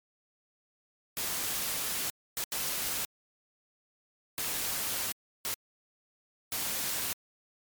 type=noise bursts at uneven times; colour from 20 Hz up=white; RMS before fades=-33 dBFS; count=6; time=1.17-2.1 / 2.37-2.44 / 2.52-3.05 / 4.38-5.12 / 5.45-5.54 / 6.52-7.13 s; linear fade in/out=0 ms; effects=MP3 96 kbps